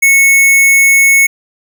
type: tone with sample-and-hold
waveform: sine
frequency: 2200 Hz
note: C#7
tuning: 14 cents flat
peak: -4 dBFS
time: 0.02-1.27 s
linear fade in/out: 10 ms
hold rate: 8820 Hz
effects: none